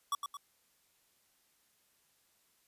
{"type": "tone with echo", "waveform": "square", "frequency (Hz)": 1137, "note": "C#6", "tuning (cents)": 44, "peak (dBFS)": -31, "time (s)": [0.12, 0.15], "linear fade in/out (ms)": 2, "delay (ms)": 110, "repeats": 2, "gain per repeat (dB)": -6, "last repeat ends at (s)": 0.37, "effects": ["white hiss -72 dBFS RMS until 2.67 s", "resampled to 32000 Hz"]}